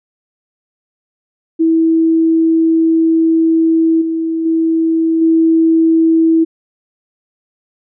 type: tone with level steps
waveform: sine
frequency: 325.6 Hz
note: E4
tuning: 21 cents flat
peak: -8 / -14 / -10 / -7 dBFS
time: 1.59-6.45 s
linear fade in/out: 20 ms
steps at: 4.01 / 4.45 / 5.21 s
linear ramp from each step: 10 ms
effects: none